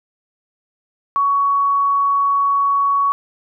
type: tone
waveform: sine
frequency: 1120 Hz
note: C#6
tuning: 18 cents sharp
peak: -13 dBFS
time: 1.16-3.12 s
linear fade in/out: 0 ms
effects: none